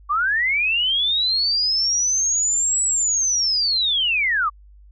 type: linear two-way sweep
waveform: sine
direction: up then down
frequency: 1124 to 7902 to 1124 Hz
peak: -17 dBFS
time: 0.09-4.5 s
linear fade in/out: 20 ms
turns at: 2.84 s
effects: added 50 Hz sine -44 dBFS peak until 4.91 s